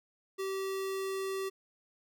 square tone, 385.7 Hz, G4, 28 cents flat, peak -34 dBFS, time 0.38-1.5 s, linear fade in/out 20 ms, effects none

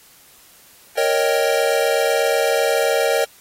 square chord, Eb dominant seventh, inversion second, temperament equal, 466.2 / 554.4 / 622.3 / 784 Hz, Bb4 / Db5 / Eb5 / G5, 0 / 0 / 0 / 0 cents, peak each -21 / -21 / -22 / -25 dBFS, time 0.97-3.25 s, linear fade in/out 10 ms, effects white hiss -49 dBFS RMS until 3.4 s + AAC 48 kbps

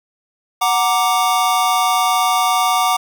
square chord, Gb augmented, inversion none, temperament equal, 740 / 932.3 / 1174.7 Hz, Gb5 / Bb5 / D6, 0 / 0 / 0 cents, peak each -18 / -21 / -18 dBFS, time 0.61-2.97 s, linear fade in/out 10 ms, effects none

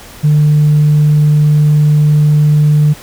sine tone, 150 Hz, D3, 37 cents sharp, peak -4 dBFS, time 0.23-2.94 s, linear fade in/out 20 ms, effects tanh soft clip ceiling -2 dBFS + pink hiss -34 dBFS RMS until 3.02 s

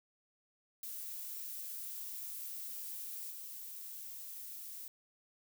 violet noise with level steps, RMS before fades -44 / -47 dBFS, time 0.83-4.88 s, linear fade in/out 2 ms, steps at 3.3 s, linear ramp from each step 10 ms, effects none

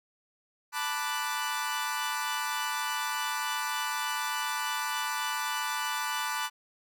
sawtooth chord, B minor seventh, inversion third, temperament equal, 880 / 987.8 / 1174.7 / 1480 Hz, A5 / B5 / D6 / F#6, 0 / 0 / 0 / 0 cents, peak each -32 dBFS, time 0.72-6.5 s, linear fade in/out 50 ms, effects none

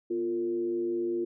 sine tone with frequency modulation, 349.2 Hz, F4, in tune, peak -27 dBFS, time 0.1-1.25 s, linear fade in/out 10 ms, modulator 105 Hz, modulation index 0.48, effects none

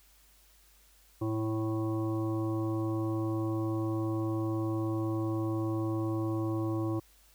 harmonic tone, 110 Hz, A2, in tune, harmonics 1 / 3 / 5 / 7 / 9 / 10, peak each -33 / -31 / -42 / -47 / -48 / -45 dBFS, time 1.21-7 s, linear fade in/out 10 ms, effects added 50 Hz sine -63 dBFS peak until 7.34 s + white hiss -63 dBFS RMS until 7.34 s

